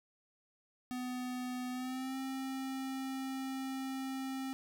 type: tone with pitch glide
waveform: square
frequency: 250.5 to 265.4 Hz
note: B3 to C4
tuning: +25 to +25 cents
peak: -38 dBFS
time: 0.91-4.53 s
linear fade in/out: 0 ms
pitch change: +100 cents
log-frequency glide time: 1.71-2.17 s
effects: none